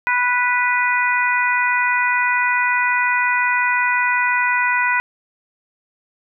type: harmonic tone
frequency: 492.7 Hz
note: B4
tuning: 4 cents flat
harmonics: 2 / 3 / 4 / 5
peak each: -20 / -20 / -20 / -23 dBFS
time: 0.07-5 s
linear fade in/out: 0 ms
effects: none